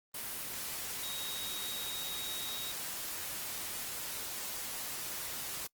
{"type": "tone in noise", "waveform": "sine", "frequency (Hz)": 3776, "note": "A#7", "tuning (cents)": 22, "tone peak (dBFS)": -41, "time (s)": [1.03, 2.72], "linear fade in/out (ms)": 5, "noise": "white", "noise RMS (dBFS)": -40, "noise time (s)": [0.14, 5.67], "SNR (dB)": -4, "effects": ["noise-tail reverb RT60 0.1 s tail -24 dB re dry", "Opus 24 kbps"]}